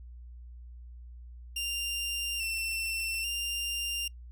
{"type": "tone with pitch steps", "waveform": "sawtooth", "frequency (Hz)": [2789, 2693, 2793], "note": ["F7", "E7", "F7"], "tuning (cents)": [-3, 36, -1], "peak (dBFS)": -28, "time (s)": [1.56, 4.08], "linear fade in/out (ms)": 5, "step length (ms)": 840, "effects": ["noise-tail reverb RT60 0.1 s tail -26 dB re dry", "added 60 Hz sine -44 dBFS peak until 4.31 s"]}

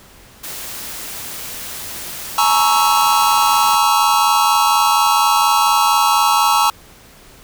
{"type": "noise", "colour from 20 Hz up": "white", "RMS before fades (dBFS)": -29, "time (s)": [0.43, 3.76], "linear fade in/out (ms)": 10}
{"type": "chord", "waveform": "square", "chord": "A# half-diminished seventh", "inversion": "third", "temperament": "equal with one note detuned", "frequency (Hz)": [848.1, 932.3, 1108.7, 1318.5], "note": ["G#5", "A#5", "C#6", "E6"], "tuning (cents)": [36, 0, 0, 0], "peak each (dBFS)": -18, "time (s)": [2.38, 6.7], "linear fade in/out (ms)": 2}
{"effects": ["pink hiss -44 dBFS RMS until 7.43 s"]}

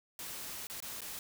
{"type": "noise with dropouts", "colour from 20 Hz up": "white", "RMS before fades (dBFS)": -43, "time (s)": [0.19, 1.19], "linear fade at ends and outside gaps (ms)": 1, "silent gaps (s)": [[0.67, 0.699], [0.803, 0.824], [1.007, 1.017]], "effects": []}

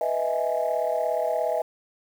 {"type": "chord", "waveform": "sine", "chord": "E major seventh", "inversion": "second", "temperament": "equal", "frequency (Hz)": [493.9, 622.3, 659.3, 830.6], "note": ["B4", "D#5", "E5", "G#5"], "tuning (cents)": [0, 0, 0, 0], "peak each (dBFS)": [-29, -26, -26, -30], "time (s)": [0.01, 1.62], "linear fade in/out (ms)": 2, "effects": ["tanh soft clip ceiling -15 dBFS", "8-bit"]}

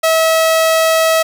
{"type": "tone", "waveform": "sawtooth", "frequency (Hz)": 646, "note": "E5", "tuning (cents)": -35, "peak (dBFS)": -6, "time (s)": [0.03, 1.23], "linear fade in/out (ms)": 10, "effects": []}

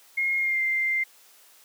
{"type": "tone with pitch glide", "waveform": "sine", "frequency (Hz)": [2146, 2093], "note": ["C7", "C7"], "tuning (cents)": [43, 0], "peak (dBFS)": -22, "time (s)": [0.17, 1.04], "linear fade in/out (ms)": 10, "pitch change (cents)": -43, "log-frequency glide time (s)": [0.38, 0.61], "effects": ["white hiss -55 dBFS RMS until 1.64 s", "high-pass 400 Hz 12 dB/octave"]}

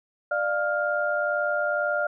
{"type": "tone cluster", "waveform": "sine", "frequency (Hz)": [595, 697, 1405], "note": ["D5", "F5", "F6"], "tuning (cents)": [22, -4, 10], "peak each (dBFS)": [-26, -30, -26], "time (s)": [0.31, 2.07], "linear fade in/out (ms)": 5, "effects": []}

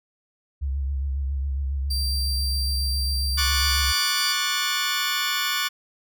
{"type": "tone with vibrato", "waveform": "sine", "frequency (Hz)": 68.5, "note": "C#2", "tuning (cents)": -20, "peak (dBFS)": -23, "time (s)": [0.61, 3.93], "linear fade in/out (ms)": 20, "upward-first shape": "triangle", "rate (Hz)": 7.3, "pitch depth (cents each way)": 73}
{"type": "tone", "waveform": "40% pulse", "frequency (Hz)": 4702, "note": "D8", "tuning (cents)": 1, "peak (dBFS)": -25, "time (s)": [1.9, 4.33], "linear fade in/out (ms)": 10}
{"type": "chord", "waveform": "15% pulse", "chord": "D major seventh", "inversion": "third", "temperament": "just", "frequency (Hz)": [1101.2, 1174.7, 1468.3, 1762], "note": ["C#6", "D6", "F#6", "A6"], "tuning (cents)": [-12, 0, -14, 2], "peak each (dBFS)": [-23, -23, -20, -23], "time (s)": [3.37, 5.69], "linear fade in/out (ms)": 20}
{"effects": []}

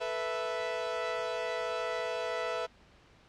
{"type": "chord", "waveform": "sawtooth", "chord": "A suspended second", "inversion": "none", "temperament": "equal", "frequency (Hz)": [440, 493.9, 659.3], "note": ["A4", "B4", "E5"], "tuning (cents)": [0, 0, 0], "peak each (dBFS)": [-36, -32, -31], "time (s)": [0, 2.67], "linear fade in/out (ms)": 20, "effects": ["pink hiss -60 dBFS RMS until 3.28 s", "low-pass 4000 Hz 12 dB/octave"]}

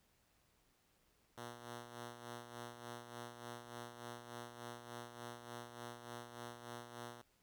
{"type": "tone with tremolo", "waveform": "5% pulse", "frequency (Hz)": 120, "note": "B2", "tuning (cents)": -49, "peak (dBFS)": -35, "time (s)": [1.37, 7.22], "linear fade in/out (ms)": 10, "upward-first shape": "sine", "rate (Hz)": 3.4, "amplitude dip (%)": 60, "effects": ["pink hiss -75 dBFS RMS until 7.42 s"]}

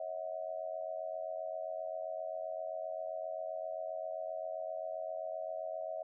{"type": "tone with amplitude modulation", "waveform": "sine", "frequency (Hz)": 643, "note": "E5", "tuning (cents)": -43, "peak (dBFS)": -33, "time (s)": [0, 6.03], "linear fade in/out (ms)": 5, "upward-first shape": "sine", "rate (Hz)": 87.6, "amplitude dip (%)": 95, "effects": []}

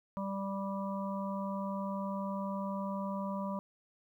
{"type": "harmonic tone", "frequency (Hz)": 196, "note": "G3", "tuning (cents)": 0, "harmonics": [1, 3, 5, 6], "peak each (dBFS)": [-36, -41, -41, -46], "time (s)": [0.17, 3.59], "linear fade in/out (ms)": 0, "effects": ["12-bit"]}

